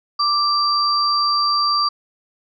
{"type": "tone pair together", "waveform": "sine", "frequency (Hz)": [1174.7, 4699], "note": ["D6", "D8"], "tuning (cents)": [0, 0], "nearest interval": "2 octaves", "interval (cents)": 2400, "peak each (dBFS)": [-17, -19], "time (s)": [0.19, 1.89], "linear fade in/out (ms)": 10, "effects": []}